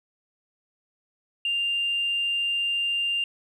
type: tone with tanh clipping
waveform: triangle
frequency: 2794 Hz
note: F7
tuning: in tune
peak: -23 dBFS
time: 1.45-3.24 s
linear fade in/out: 2 ms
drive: 4 dB
effects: none